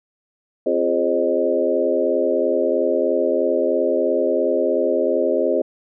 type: tone cluster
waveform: sine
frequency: 262.8 / 346.2 / 416.5 / 533 / 616 Hz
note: C4 / F4 / G#4 / C5 / D#5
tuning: +8 / -15 / +5 / +32 / -17 cents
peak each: -26 / -23 / -22 / -21 / -22 dBFS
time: 0.66-5.62 s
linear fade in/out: 5 ms
effects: none